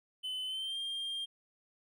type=tone with pitch glide; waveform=triangle; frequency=3031 to 3200 Hz; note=F#7 to G7; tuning=+41 to +35 cents; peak=-34 dBFS; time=0.23-1.26 s; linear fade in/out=20 ms; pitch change=+94 cents; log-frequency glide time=0.46-0.78 s; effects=none